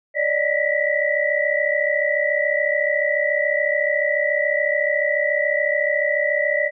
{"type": "tone cluster", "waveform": "sine", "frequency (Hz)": [576, 610, 1923, 1990], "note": ["D5", "D#5", "B6", "B6"], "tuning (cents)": [-34, -34, -47, 13], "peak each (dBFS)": -23, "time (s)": [0.14, 6.71], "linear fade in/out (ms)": 50, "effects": []}